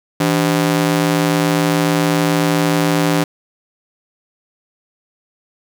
sawtooth ring-modulated tone, 227.3 Hz, A#3, 43 cents flat, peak -6 dBFS, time 0.2-3.24 s, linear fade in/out 5 ms, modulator 63.6 Hz, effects none

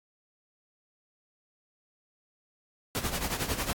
pink noise with tremolo, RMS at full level -29 dBFS, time 2.95-3.73 s, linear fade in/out 0 ms, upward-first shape sine, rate 11 Hz, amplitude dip 70%, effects AAC 64 kbps

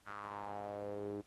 sawtooth tone with band-pass filter sweep, 102.4 Hz, G#2, 24 cents flat, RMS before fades -44 dBFS, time 0.06-1.22 s, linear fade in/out 20 ms, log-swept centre 1400 to 340 Hz, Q 4.8, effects pink hiss -70 dBFS RMS until 1.26 s + AAC 32 kbps

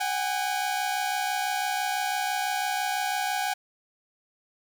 sawtooth tone pair together, 750 / 816 Hz, F#5 / G#5, +23 / -31 cents, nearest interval minor second, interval 146 cents, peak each -25 / -25 dBFS, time 0-3.54 s, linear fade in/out 10 ms, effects none

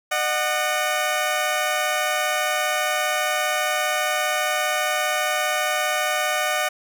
15% pulse tone pair together, 607.5 / 740 Hz, D#5 / F#5, -42 / 0 cents, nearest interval minor third, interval 342 cents, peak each -17 dBFS, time 0.11-6.69 s, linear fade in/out 10 ms, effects none

